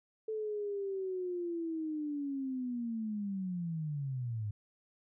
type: linear sweep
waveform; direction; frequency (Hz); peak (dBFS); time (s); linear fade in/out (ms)
sine; down; 440 to 101.3; -34; 0.28-4.51; 5
effects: none